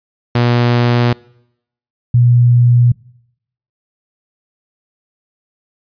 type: tone pair in turn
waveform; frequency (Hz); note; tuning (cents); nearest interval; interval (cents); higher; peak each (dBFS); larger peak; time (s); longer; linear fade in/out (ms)
sawtooth / sine; 120.5 / 121.14; B2 / B2; -42 / -33; unison; 9; second; -6; neither; 0.35-1.13 / 2.14-2.92; neither; 5
effects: noise-tail reverb RT60 0.8 s tail -24 dB re dry + resampled to 11025 Hz